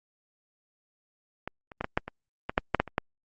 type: clicks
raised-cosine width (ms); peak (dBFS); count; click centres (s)
0.5; -18 / -28 / -15 / -15 / -8 / -21 / -15 / -6 / -7 / -7 / -25 / -9; 12; 1.476 / 1.718 / 1.81 / 1.844 / 1.975 / 2.08 / 2.495 / 2.579 / 2.747 / 2.8 / 2.877 / 2.981
effects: Opus 48 kbps